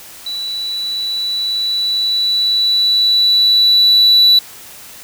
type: tone with level ramp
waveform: sine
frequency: 3951 Hz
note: B7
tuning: in tune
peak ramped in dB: -20 to -3 dBFS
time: 0.26-4.39 s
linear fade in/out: 5 ms
effects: tanh soft clip ceiling -4 dBFS + white hiss -36 dBFS RMS until 5.03 s